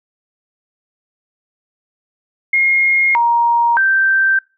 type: tone with pitch steps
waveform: sine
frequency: 2143 / 940 / 1564 Hz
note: C7 / A#5 / G6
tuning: +41 / +14 / -4 cents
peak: -10 dBFS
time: 2.53-4.39 s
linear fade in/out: 5 ms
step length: 620 ms
effects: noise-tail reverb RT60 0.3 s tail -24 dB re dry